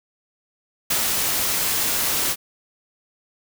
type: noise with ADSR envelope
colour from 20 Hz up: white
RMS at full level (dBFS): -20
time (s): 0.9-2.36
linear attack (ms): 8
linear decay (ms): 80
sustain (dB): -2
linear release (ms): 46
effects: none